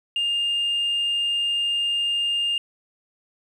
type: tone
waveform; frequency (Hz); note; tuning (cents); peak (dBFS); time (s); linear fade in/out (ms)
sine; 2814; F7; +12; -19; 0.16-2.58; 2
effects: tanh soft clip ceiling -18 dBFS + 9-bit